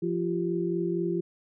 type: tone cluster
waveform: sine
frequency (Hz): 173.5 / 343.4 / 387.6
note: F3 / F4 / G4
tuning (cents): -11 / -29 / -20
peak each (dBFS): -31 / -28 / -32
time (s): 0.02-1.21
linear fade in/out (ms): 10
effects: none